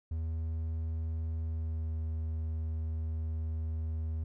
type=tone with pitch glide; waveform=triangle; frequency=80.5 to 79.67 Hz; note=E2 to D#2; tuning=-41 to +42 cents; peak=-30 dBFS; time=0.11-4.24 s; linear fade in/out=5 ms; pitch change=-17 cents; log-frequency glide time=1.45-1.94 s; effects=none